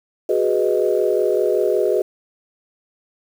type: chord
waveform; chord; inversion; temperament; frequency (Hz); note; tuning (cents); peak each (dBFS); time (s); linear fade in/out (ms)
sine; G# minor seventh; third; equal; 370 / 415.3 / 493.9 / 622.3; F#4 / G#4 / B4 / D#5; 0 / 0 / 0 / 0; -20 / -19 / -21 / -22; 0.29-2.02; 5
effects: tanh soft clip ceiling -4 dBFS + 7-bit